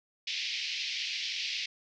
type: band-pass noise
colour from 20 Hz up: pink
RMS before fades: -35 dBFS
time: 0.27-1.66 s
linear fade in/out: 5 ms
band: 2200 to 5400 Hz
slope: 48 dB/octave
effects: none